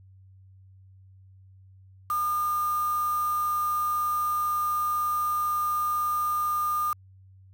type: tone with quantisation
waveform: sine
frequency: 1213 Hz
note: D#6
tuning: 44 cents flat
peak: -24 dBFS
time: 2.1-6.93 s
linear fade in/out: 2 ms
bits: 6
effects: added 95 Hz sine -50 dBFS peak until 7.53 s